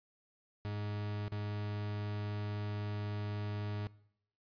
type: tone with dropouts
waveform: 40% pulse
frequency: 103.83 Hz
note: G#2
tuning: in tune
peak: -36 dBFS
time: 0.65-3.87 s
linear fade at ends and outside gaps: 0 ms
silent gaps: 1.281-1.32 s
effects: noise-tail reverb RT60 0.7 s tail -21 dB re dry + resampled to 11025 Hz